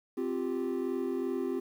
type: chord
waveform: triangle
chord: C suspended fourth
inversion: none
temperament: equal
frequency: 261.6 / 349.2 / 392 Hz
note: C4 / F4 / G4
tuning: 0 / 0 / 0 cents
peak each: -32 dBFS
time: 0.17-1.6 s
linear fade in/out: 10 ms
effects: tanh soft clip ceiling -21 dBFS + 10-bit